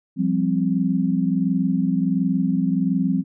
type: chord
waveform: sine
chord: F suspended second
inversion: none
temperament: equal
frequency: 174.61 / 196 / 261.6 Hz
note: F3 / G3 / C4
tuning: 0 / 0 / 0 cents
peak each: -22 dBFS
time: 0.16-3.24 s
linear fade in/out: 50 ms
effects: none